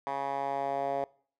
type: tone with band-pass filter sweep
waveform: 10% pulse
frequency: 138.59 Hz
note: C#3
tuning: in tune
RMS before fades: -32 dBFS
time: 0.07-1.04 s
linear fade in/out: 0 ms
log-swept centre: 970 to 640 Hz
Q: 2.9
effects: noise-tail reverb RT60 0.5 s tail -23 dB re dry